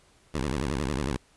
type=tone with vibrato; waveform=10% pulse; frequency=69.3 Hz; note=C#2; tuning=in tune; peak=-19 dBFS; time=0.34-1.17 s; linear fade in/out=5 ms; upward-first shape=sine; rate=11 Hz; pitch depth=230 cents each way; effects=pink hiss -61 dBFS RMS until 1.36 s + resampled to 24000 Hz